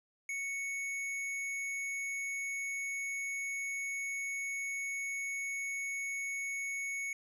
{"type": "tone", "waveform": "square", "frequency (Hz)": 2217, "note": "C#7", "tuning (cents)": 0, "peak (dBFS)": -36, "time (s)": [0.29, 7.13], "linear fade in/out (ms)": 2, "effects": ["low-pass 11000 Hz 12 dB/octave"]}